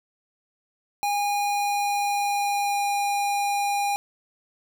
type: tone with pitch glide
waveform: square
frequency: 817 to 810 Hz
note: G#5 to G#5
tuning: -29 to -43 cents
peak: -23 dBFS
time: 1.03-3.96 s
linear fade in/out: 0 ms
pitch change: -14 cents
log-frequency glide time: 1.22-2.78 s
effects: 9-bit